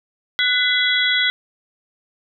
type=tone cluster; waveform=sine; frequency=1479 / 2012 / 3356 / 3896 Hz; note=F#6 / B6 / G#7 / B7; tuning=-1 / +32 / +17 / -24 cents; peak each=-21 / -20 / -19 / -25 dBFS; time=0.39-1.3 s; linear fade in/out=0 ms; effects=none